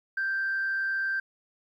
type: tone with frequency modulation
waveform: sine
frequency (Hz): 1568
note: G6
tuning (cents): 0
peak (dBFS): -25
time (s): 0.17-1.2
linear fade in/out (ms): 5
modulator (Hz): 129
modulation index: 0.22
effects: tanh soft clip ceiling -22 dBFS + 11-bit